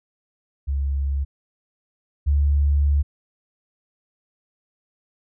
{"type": "tone pair in turn", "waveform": "sine", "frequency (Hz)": [69.3, 71.8], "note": ["C#2", "D2"], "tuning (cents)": [0, -39], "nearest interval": "minor second", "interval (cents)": 61, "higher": "second", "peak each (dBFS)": [-20, -15], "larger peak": "second", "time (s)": [[0.67, 1.25], [2.26, 3.03]], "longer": "second", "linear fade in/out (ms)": 20, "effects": []}